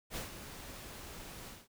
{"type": "noise with ADSR envelope", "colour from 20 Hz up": "pink", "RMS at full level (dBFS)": -39, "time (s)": [0.1, 1.68], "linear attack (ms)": 62, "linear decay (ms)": 130, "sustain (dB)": -9, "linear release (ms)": 190, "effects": []}